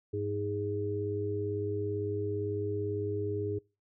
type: tone cluster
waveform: sine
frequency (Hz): 101.2 / 313.8 / 411.7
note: G#2 / D#4 / G#4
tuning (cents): -44 / +15 / -15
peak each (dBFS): -35 / -39 / -33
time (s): 0.13-3.59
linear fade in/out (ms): 10
effects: noise-tail reverb RT60 0.3 s tail -25 dB re dry